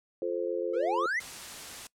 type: chord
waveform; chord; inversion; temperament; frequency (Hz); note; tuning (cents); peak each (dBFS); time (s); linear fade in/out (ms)
sine; F major; none; just; 349.2 / 436.5 / 523.8; F4 / A4 / C5; 0 / -14 / +2; -33; 0.22-1.06; 2
type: exponential sweep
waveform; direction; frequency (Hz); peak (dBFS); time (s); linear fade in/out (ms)
triangle; up; 424 to 2125; -26; 0.73-1.2; 10
type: noise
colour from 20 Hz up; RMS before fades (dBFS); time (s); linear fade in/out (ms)
white; -42; 1.2-1.87; 2
effects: noise-tail reverb RT60 0.1 s tail -21 dB re dry + low-pass 10000 Hz 12 dB/octave